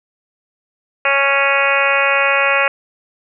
harmonic tone, 277.2 Hz, C#4, in tune, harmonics 2 / 3 / 4 / 5 / 6 / 7 / 8 / 9 / 10, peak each -19 / -24 / -21 / -20 / -22 / -21 / -21 / -18 / -24 dBFS, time 1.05-2.68 s, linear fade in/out 2 ms, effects none

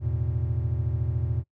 triangle chord, E suspended fourth, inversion none, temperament just, 82.41 / 109.88 / 123.61 Hz, E2 / A2 / B2, 0 / -2 / +2 cents, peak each -27 dBFS, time 0-1.44 s, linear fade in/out 50 ms, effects noise-tail reverb RT60 0.1 s tail -20 dB re dry

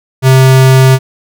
square tone, 131.5 Hz, C3, 9 cents sharp, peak -3 dBFS, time 0.22-0.99 s, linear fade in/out 50 ms, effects none

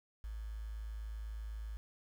sine tone with quantisation, 54 Hz, A1, 32 cents flat, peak -40 dBFS, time 0.24-1.77 s, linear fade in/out 0 ms, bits 10, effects none

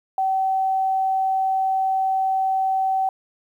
sine tone, 765 Hz, G5, 42 cents flat, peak -18 dBFS, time 0.18-3.09 s, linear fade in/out 2 ms, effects 9-bit

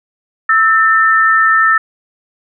sine tone pair together, 1312 / 1794.2 Hz, E6 / A6, -9 / +33 cents, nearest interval perfect fourth, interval 542 cents, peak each -10 dBFS, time 0.49-1.78 s, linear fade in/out 5 ms, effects none

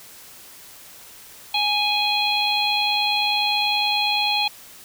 harmonic tone, 830.6 Hz, G#5, in tune, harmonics 1 / 3 / 4 / 5, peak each -24 / -24 / -24 / -24 dBFS, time 1.54-4.48 s, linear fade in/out 5 ms, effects white hiss -44 dBFS RMS until 4.84 s

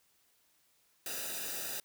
white noise with comb filter, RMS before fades -39 dBFS, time 1.06-1.8 s, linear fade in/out 2 ms, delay 0.92 ms, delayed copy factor -0.85, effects white hiss -71 dBFS RMS until 1.84 s

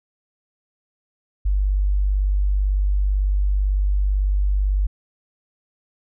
sine tone, 49 Hz, G1, in tune, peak -16 dBFS, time 1.45-4.87 s, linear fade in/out 10 ms, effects none

